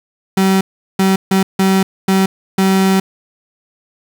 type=tone bursts at uneven times; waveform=35% pulse; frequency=191.4 Hz; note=G3; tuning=41 cents flat; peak=-8 dBFS; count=6; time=0.37-0.61 / 0.99-1.16 / 1.31-1.43 / 1.59-1.83 / 2.08-2.26 / 2.58-3 s; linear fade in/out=5 ms; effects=7-bit